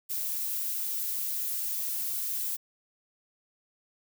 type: noise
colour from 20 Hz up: violet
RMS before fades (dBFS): -32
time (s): 0.09-2.57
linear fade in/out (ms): 20
effects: none